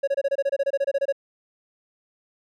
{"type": "tone bursts", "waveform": "triangle", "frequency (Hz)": 554.4, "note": "C#5", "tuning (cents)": 0, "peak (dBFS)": -17, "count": 16, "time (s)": [0.03, 1.125], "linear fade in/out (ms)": 10, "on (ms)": 45, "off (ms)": 25, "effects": []}